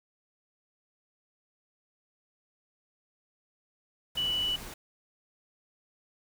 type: tone in noise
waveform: sine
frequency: 2960 Hz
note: F#7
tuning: in tune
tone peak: -27 dBFS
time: 4.17-4.56 s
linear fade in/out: 5 ms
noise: pink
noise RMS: -43 dBFS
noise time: 4.15-4.74 s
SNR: +13 dB
effects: none